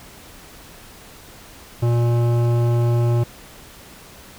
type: tone with hard clipping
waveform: sine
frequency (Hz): 118.7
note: A#2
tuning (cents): +32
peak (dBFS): -17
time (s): 1.82-3.24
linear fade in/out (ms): 10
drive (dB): 14
effects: pink hiss -43 dBFS RMS until 4.38 s